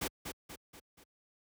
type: noise with echo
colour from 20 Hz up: pink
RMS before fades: -35 dBFS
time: 0.01-0.08 s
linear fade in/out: 10 ms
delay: 240 ms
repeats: 4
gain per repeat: -6 dB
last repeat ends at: 1.04 s
effects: high-pass 60 Hz 12 dB/octave